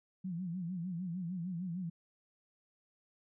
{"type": "tone with vibrato", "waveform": "sine", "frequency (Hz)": 177, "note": "F3", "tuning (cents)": 23, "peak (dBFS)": -36, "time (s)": [0.24, 1.9], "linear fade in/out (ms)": 10, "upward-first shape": "sine", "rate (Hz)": 6.6, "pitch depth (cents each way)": 120, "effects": []}